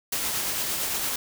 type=noise with tremolo; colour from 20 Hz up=white; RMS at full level=-27 dBFS; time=0.12-1.16 s; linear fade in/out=5 ms; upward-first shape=sine; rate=8.8 Hz; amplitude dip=25%; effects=none